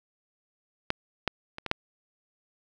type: clicks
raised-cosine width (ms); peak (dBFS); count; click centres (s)
0.3; -9 / -9 / -21 / -17 / -7; 5; 0.904 / 1.277 / 1.584 / 1.663 / 1.714
effects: none